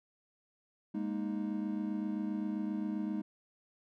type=chord; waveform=triangle; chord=Ab suspended second; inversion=none; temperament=equal with one note detuned; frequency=205.5 / 233.1 / 311.1 Hz; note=Ab3 / Bb3 / Eb4; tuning=-18 / 0 / 0 cents; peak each=-34 / -38 / -36 dBFS; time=0.94-3.22 s; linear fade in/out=10 ms; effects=none